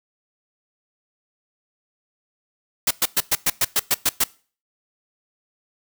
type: noise bursts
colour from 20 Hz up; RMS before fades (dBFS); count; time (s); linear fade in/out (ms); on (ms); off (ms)
white; -18; 10; 2.87-4.24; 5; 38; 110
effects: noise-tail reverb RT60 0.4 s tail -22 dB re dry